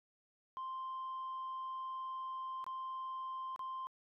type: tone with dropouts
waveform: sine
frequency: 1046.5 Hz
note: C6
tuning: in tune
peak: -38 dBFS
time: 0.57-3.87 s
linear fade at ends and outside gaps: 0 ms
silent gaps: 2.642-2.665 / 3.561-3.593 s
effects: tanh soft clip ceiling -38 dBFS